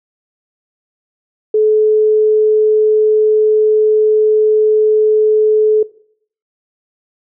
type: tone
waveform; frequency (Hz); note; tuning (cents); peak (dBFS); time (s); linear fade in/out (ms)
sine; 430; A4; -40; -8; 1.54-5.83; 5
effects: noise-tail reverb RT60 0.6 s tail -19 dB re dry